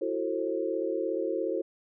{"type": "chord", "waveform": "sine", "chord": "F# half-diminished seventh", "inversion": "third", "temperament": "just", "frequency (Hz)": [333, 370, 444, 532.8], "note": ["E4", "F#4", "A4", "C5"], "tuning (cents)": [18, 0, 16, 31], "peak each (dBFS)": -33, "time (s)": [0.01, 1.62], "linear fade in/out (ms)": 10, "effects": []}